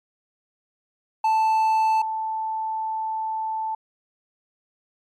triangle / sine tone pair in turn, 880 / 880 Hz, A5 / A5, 0 / 0 cents, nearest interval unison, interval 0 cents, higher neither, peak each -15 / -24 dBFS, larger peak first, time 1.24-2.02 / 2.02-3.75 s, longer second, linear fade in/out 5 ms, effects MP3 64 kbps

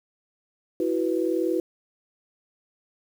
sine chord, E suspended second, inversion none, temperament equal, 329.6 / 370 / 493.9 Hz, E4 / F#4 / B4, 0 / 0 / 0 cents, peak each -25 / -26 / -28 dBFS, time 0.8-1.6 s, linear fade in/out 2 ms, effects 8-bit

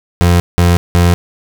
30% pulse tone bursts, 87.31 Hz, F2, in tune, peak -4 dBFS, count 3, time 0.21-1.14 s, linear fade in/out 0 ms, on 190 ms, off 180 ms, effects none

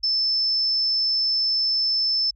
sine tone, 5274 Hz, E8, in tune, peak -19 dBFS, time 0.03-2.31 s, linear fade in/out 10 ms, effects added 50 Hz sine -53 dBFS peak until 2.35 s

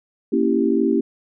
sine chord, A# diminished seventh, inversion none, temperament equal, 233.1 / 277.2 / 329.6 / 392 Hz, A#3 / C#4 / E4 / G4, 0 / 0 / 0 / 0 cents, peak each -21 dBFS, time 0.32-1.01 s, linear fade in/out 10 ms, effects none

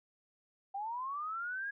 sine linear sweep, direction up, 770 to 1661.2 Hz, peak -36 dBFS, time 0.74-1.71 s, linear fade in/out 10 ms, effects none

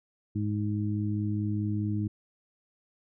harmonic tone, 104.7 Hz, G#2, 15 cents sharp, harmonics 1 / 2 / 3, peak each -29 / -32 / -34 dBFS, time 0.35-2.08 s, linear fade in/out 10 ms, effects none

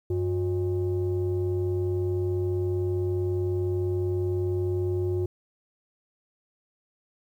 sine tone pair together, 95.35 / 360 Hz, G2 / F#4, -47 / -47 cents, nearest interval octave + major seventh, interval 2300 cents, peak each -25 dBFS, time 0.1-5.26 s, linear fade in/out 5 ms, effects tanh soft clip ceiling -20 dBFS + 10-bit

